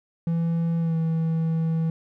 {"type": "tone with pitch glide", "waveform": "triangle", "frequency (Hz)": [166.8, 162.52], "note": ["E3", "E3"], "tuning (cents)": [21, -24], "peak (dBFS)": -19, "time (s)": [0.27, 1.9], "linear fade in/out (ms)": 2, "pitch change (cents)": -45, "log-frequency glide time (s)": [0.79, 0.96], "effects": []}